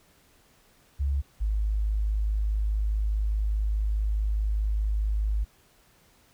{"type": "tone pair in turn", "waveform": "sine", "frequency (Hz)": [69.3, 52.4], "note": ["C#2", "G#1"], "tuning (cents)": [0, 16], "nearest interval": "perfect fourth", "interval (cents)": 484, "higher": "first", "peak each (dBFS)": -23, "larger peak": "neither", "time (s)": [[0.99, 1.22], [1.4, 5.45]], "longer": "second", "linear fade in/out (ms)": 20, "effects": ["pink hiss -61 dBFS RMS until 6.33 s"]}